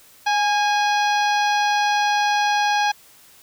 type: harmonic tone with a mistuned harmonic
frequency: 830.6 Hz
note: G#5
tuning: in tune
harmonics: 1 / 2 / 3 / 4 / 5 / 6 / 7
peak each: -18 / -24 / -28 / -30 / -32 / -34 / -35 dBFS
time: 0.26-2.92 s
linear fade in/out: 10 ms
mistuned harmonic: 2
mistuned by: -33 cents
effects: white hiss -50 dBFS RMS until 3.42 s